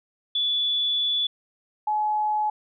sine tone pair in turn, 3445 / 849.6 Hz, A7 / G#5, -37 / +39 cents, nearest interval 2 octaves, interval 2424 cents, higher first, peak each -21 dBFS, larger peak neither, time 0.35-1.27 / 1.87-2.5 s, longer first, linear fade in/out 5 ms, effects none

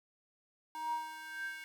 square tone with high-pass filter sweep, 314.6 Hz, D#4, 19 cents sharp, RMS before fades -41 dBFS, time 0.75-1.64 s, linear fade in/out 0 ms, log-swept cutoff 800 to 1900 Hz, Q 10, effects none

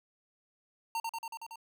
square tone with echo, 913 Hz, A#5, 36 cents flat, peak -32 dBFS, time 0.95-1 s, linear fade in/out 2 ms, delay 93 ms, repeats 6, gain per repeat -2 dB, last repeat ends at 1.558 s, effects none

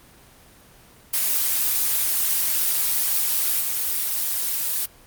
blue noise with level steps, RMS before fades -21 / -24 dBFS, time 1.13-4.86 s, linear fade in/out 10 ms, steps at 3.6 s, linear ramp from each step 5 ms, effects pink hiss -50 dBFS RMS until 5.06 s + Opus 24 kbps

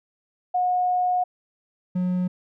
sine / triangle tone pair in turn, 725 / 181.25 Hz, F#5 / F#3, -35 / -35 cents, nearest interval 2 octaves, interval 2400 cents, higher first, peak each -19 dBFS, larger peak neither, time 0.54-1.24 / 1.95-2.28 s, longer first, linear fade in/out 10 ms, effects none

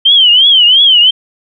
sine tone with vibrato, 3094 Hz, G7, 23 cents flat, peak -3 dBFS, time 0.05-1.11 s, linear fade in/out 10 ms, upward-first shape triangle, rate 2.9 Hz, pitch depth 170 cents each way, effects none

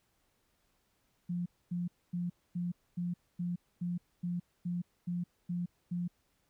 sine tone bursts, 175.4 Hz, F3, 8 cents sharp, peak -32 dBFS, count 12, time 1.29-6.08 s, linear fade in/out 10 ms, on 170 ms, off 250 ms, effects pink hiss -75 dBFS RMS until 6.49 s

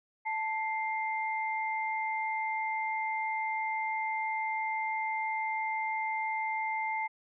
sine tone pair together, 880 / 2099 Hz, A5 / C7, 0 / +5 cents, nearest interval octave + minor third, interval 1505 cents, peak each -32 / -34 dBFS, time 0.25-7.08 s, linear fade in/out 20 ms, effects none

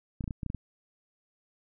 clicks, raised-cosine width 5 ms, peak -22 dBFS, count 8, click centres 0.208 / 0.241 / 0.278 / 0.308 / 0.432 / 0.463 / 0.501 / 0.547 s, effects none

